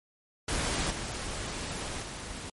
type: noise with level steps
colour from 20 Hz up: pink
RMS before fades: -30 / -36 / -40 dBFS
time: 0.48-2.5 s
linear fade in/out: 5 ms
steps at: 0.9 / 2.02 s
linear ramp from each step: 10 ms
effects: MP3 48 kbps